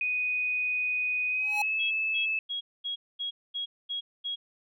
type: tone with pitch glide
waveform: sine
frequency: 2489 to 2613 Hz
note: D#7 to E7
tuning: 0 to -16 cents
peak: -26 dBFS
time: 0.01-2.39 s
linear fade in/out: 2 ms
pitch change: +84 cents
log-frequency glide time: 1.28-1.78 s
type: tone with exponential growth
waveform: square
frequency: 830.6 Hz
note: G#5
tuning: in tune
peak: -26 dBFS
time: 1.4-1.62 s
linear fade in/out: 5 ms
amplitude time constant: 47 ms
type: tone bursts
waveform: sine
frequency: 3302 Hz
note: G#7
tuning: 11 cents flat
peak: -30 dBFS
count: 8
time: 1.79-4.36 s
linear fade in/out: 20 ms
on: 120 ms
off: 230 ms
effects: none